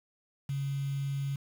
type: tone with quantisation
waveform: sine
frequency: 138.59 Hz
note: C#3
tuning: in tune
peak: -30 dBFS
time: 0.49-1.36 s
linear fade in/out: 5 ms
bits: 8
effects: none